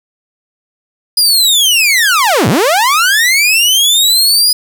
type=linear two-way sweep; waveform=sawtooth; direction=down then up; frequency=4978 to 94.6 to 4978 Hz; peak=-4 dBFS; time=1.17-4.53 s; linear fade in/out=5 ms; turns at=2.48 s; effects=7-bit